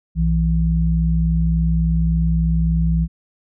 sine tone pair together, 61 / 164.5 Hz, B1 / E3, -21 / -3 cents, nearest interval octave + perfect fourth, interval 1718 cents, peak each -17 dBFS, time 0.15-3.08 s, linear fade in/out 50 ms, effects none

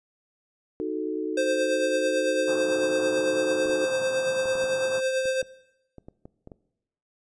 sine chord, D# diminished, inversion none, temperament equal, 311.1 / 370 / 440 Hz, D#4 / F#4 / A4, 0 / 0 / 0 cents, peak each -31 dBFS, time 0.8-3.85 s, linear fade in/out 0 ms
square tone with tremolo, 523.3 Hz, C5, in tune, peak -22 dBFS, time 1.37-5.42 s, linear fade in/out 5 ms, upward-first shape triangle, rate 9 Hz, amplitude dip 45%
white band-pass noise, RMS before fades -40 dBFS, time 2.47-5.01 s, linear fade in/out 20 ms, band 100 to 1300 Hz, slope 48 dB/octave
clicks, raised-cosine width 2 ms, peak -29 dBFS, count 12, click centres 3.659 / 3.696 / 4.457 / 4.554 / 4.641 / 5.256 / 5.428 / 5.983 / 6.085 / 6.255 / 6.474 / 6.518 s
effects noise-tail reverb RT60 0.9 s tail -20 dB re dry + resampled to 22050 Hz

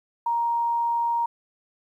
sine tone, 937 Hz, A#5, 9 cents sharp, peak -21 dBFS, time 0.26-1.26 s, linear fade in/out 5 ms, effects 10-bit

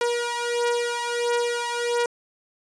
sawtooth beating tone pair, 476.9 / 478.4 Hz, A#4 / A#4, +39 / +45 cents, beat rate 1.5 Hz, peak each -21 / -23 dBFS, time 0.01-2.06 s, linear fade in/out 2 ms, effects resampled to 22050 Hz

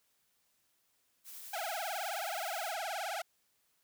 blue noise with tremolo, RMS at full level -47 dBFS, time 1.24-2.76 s, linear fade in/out 50 ms, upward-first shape triangle, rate 10 Hz, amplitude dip 25%
sawtooth tone with vibrato, 732 Hz, F#5, 19 cents flat, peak -32 dBFS, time 1.53-3.22 s, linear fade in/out 5 ms, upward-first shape triangle, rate 19 Hz, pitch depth 270 cents each way
effects white hiss -75 dBFS RMS until 3.83 s

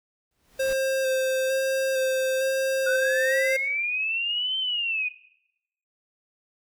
pink noise with exponential growth, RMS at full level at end -39 dBFS, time 0.31-0.73 s, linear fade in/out 2 ms, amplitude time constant 90 ms
square tone with vibrato, 528 Hz, C5, 16 cents sharp, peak -23 dBFS, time 0.59-3.57 s, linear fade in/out 10 ms, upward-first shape square, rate 1.1 Hz, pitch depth 13 cents each way
sine linear two-way sweep, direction up then down, 1444 to 3113 to 2451 Hz, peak -24 dBFS, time 2.86-5.09 s, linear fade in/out 10 ms, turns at 4.58 s
effects noise-tail reverb RT60 0.8 s tail -18 dB re dry

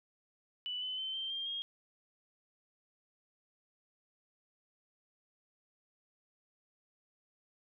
sine tone with pitch steps, 2972 / 3026 / 3080 / 3136 / 3193 / 3250 Hz, F#7 / F#7 / G7 / G7 / G7 / G#7, +7 / +38 / -31 / 0 / +31 / -38 cents, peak -36 dBFS, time 0.66-1.62 s, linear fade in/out 0 ms, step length 160 ms, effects none

